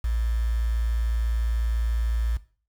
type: tone with quantisation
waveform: sine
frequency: 57 Hz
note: A#1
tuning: 38 cents flat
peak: -22 dBFS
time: 0.04-2.37 s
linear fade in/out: 5 ms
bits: 7
effects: noise-tail reverb RT60 0.4 s tail -17 dB re dry